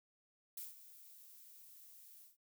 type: noise with ADSR envelope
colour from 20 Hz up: violet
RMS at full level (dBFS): -45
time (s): 0.57-2.37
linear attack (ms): 4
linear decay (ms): 160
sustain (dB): -14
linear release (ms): 150
effects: none